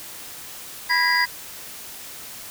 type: tone cluster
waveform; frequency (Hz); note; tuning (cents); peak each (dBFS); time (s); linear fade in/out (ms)
sine; 983 / 1644 / 1924 / 2013 / 4840; B5 / G#6 / B6 / B6 / D#8; -8 / -18 / -46 / +33 / -49; -23; 0.89-1.26; 20
effects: tanh soft clip ceiling -6 dBFS + white hiss -38 dBFS RMS until 2.5 s